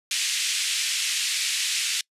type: band-pass noise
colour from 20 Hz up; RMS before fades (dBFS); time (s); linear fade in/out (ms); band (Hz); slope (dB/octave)
pink; -26; 0.11-2.01; 2; 2300 to 9200; 24
effects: noise-tail reverb RT60 0.1 s tail -26 dB re dry + resampled to 32000 Hz